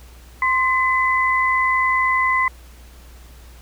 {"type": "tone pair together", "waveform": "sine", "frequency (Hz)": [1046.5, 2017], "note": ["C6", "B6"], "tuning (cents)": [0, 36], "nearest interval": "major seventh", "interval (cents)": 1136, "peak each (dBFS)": -18, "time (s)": [0.42, 2.48], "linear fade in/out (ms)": 2, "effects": ["added 60 Hz sine -41 dBFS peak until 3.61 s", "pink hiss -49 dBFS RMS until 3.61 s"]}